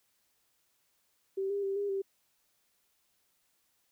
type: tone with pitch steps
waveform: sine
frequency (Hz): 387.4 / 401.7 / 391.2 / 404.7 / 390.3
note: G4 / G4 / G4 / G#4 / G4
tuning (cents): -20 / +42 / -4 / -45 / -8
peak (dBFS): -30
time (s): 1.37-2.02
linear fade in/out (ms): 10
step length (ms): 130
effects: white hiss -74 dBFS RMS until 3.91 s